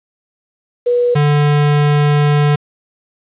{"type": "tone pair in turn", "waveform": ["sine", "square"], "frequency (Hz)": [485.9, 146.86], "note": ["B4", "D3"], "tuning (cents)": [-28, 0], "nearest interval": "octave + major sixth", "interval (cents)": 2072, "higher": "first", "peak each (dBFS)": -10, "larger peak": "neither", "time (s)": [[0.86, 1.15], [1.15, 2.56]], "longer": "second", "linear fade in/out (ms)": 10, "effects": ["resampled to 8000 Hz", "7-bit"]}